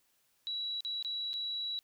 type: tone with dropouts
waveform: sine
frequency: 3910 Hz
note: B7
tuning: 18 cents flat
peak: -34 dBFS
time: 0.47-1.79 s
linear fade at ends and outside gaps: 0 ms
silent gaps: 0.806-0.849 / 1.026-1.048 / 1.332-1.339 s
effects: white hiss -73 dBFS RMS until 1.83 s